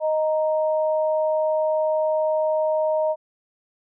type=tone pair together; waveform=sine; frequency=623 / 931.8 Hz; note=D#5 / A#5; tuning=+2 / -1 cents; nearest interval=perfect fifth; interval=697 cents; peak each=-19 / -28 dBFS; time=0-3.16 s; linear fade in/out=50 ms; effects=none